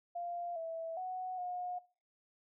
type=tone with pitch steps; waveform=sine; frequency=696 / 656 / 740 / 720 Hz; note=F5 / E5 / F#5 / F#5; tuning=-6 / -9 / 0 / -47 cents; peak=-37 dBFS; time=0.15-1.79 s; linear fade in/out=10 ms; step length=410 ms; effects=noise-tail reverb RT60 0.4 s tail -21 dB re dry